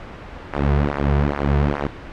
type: tone with flanger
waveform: sawtooth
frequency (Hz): 71.5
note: D2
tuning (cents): -46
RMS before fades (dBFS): -19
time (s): 0.53-1.87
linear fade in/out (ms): 5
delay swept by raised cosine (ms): 0.25 to 3.75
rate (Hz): 2.4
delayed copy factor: -0.95
effects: pink hiss -35 dBFS RMS until 2.12 s + low-pass 2000 Hz 12 dB/octave